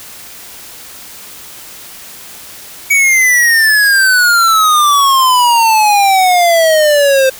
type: exponential sweep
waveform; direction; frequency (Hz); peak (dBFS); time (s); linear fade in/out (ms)
square; down; 2275 to 521; -7; 2.9-7.3; 10
effects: white hiss -32 dBFS RMS until 7.39 s

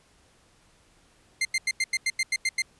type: tone bursts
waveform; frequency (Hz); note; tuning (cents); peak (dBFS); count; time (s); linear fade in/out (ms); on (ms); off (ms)
sawtooth; 2096; C7; +2; -19; 10; 1.41-2.621; 5; 41; 89
effects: pink hiss -61 dBFS RMS until 2.79 s + resampled to 24000 Hz

